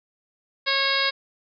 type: harmonic tone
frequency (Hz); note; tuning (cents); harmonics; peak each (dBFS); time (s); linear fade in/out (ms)
547; C#5; -23; 1 / 2 / 3 / 4 / 5 / 6 / 7 / 8 / 9; -31 / -29 / -27 / -27 / -32 / -31 / -27 / -30 / -29; 0.66-1.11; 20
effects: none